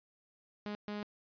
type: tone bursts at uneven times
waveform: sawtooth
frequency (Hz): 207.7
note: G#3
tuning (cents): 0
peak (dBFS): -34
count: 2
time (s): 0.66-0.75 / 0.88-1.03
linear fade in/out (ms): 0
effects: resampled to 11025 Hz